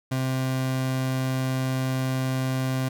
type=tone; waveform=30% pulse; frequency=130.7 Hz; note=C3; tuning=1 cent flat; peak=-21 dBFS; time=0.11-2.89 s; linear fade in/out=10 ms; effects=none